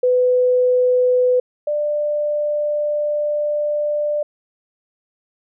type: tone pair in turn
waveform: sine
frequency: 500 / 593.4 Hz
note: B4 / D5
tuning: +21 / +18 cents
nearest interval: minor third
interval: 297 cents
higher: second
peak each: -12 / -17 dBFS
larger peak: first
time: 0.03-1.4 / 1.67-4.23 s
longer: second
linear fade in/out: 5 ms
effects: none